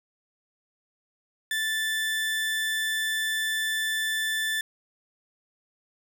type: tone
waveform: 30% pulse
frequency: 1760 Hz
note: A6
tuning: in tune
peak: -23 dBFS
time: 1.51-4.61 s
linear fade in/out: 2 ms
effects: none